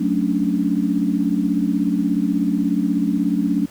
sine chord, D major seventh, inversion first, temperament equal, 185 / 220 / 277.2 / 293.7 Hz, F#3 / A3 / C#4 / D4, 0 / 0 / 0 / 0 cents, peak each -22 dBFS, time 0-3.66 s, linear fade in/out 10 ms, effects pink hiss -46 dBFS RMS until 3.7 s

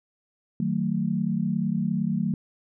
sine chord, D# diminished, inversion none, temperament just, 155.56 / 186.68 / 224 Hz, D#3 / F#3 / A3, 0 / +16 / +31 cents, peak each -29 / -26 / -27 dBFS, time 0.6-2.34 s, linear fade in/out 2 ms, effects none

